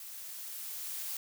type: noise with level ramp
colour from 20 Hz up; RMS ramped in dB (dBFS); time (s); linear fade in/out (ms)
blue; -46 to -38; 0-1.17; 2
effects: none